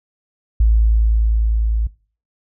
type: tone with level ramp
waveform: sine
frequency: 55 Hz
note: A1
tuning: in tune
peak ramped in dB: -9 to -15 dBFS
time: 0.6-1.87 s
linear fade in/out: 5 ms
effects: noise-tail reverb RT60 0.4 s tail -21 dB re dry